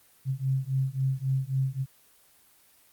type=beating tone pair; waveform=sine; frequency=131.6 / 135.3 Hz; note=C3 / C#3; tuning=+10 / -42 cents; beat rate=3.7 Hz; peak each=-28 dBFS; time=0.25-1.86 s; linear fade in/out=50 ms; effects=white hiss -60 dBFS RMS until 2.92 s + Opus 24 kbps